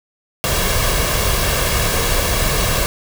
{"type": "noise with comb filter", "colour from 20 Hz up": "pink", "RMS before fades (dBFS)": -17, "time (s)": [0.44, 2.86], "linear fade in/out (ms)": 0, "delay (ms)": 1.8, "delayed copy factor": 0.55, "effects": []}